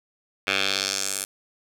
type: tone with band-pass filter sweep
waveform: 10% pulse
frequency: 97.6 Hz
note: G2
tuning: 7 cents flat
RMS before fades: -26 dBFS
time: 0.47-1.25 s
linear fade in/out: 5 ms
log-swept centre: 2500 to 10000 Hz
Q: 1.8
effects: 8-bit